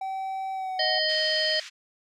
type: tone with pitch glide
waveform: triangle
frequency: 768 to 741 Hz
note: G5 to F#5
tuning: -36 to +2 cents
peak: -27 dBFS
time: 0.01-0.99 s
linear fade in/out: 5 ms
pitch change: -62 cents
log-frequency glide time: 0.53-0.84 s
type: harmonic tone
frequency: 622.3 Hz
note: D#5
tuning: in tune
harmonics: 1 / 3 / 5 / 7 / 8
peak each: -29 / -29 / -29 / -29 / -29 dBFS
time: 0.79-1.6 s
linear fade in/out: 5 ms
type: band-pass noise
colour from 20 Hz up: pink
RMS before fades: -42 dBFS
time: 1.08-1.7 s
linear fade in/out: 20 ms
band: 1700 to 6300 Hz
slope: 24 dB/octave
effects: none